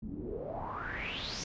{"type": "noise with low-pass filter sweep", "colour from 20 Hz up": "pink", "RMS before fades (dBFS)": -39, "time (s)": [0.02, 1.44], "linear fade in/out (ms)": 5, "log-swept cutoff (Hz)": [200, 6100], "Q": 7.1, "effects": ["resampled to 16000 Hz"]}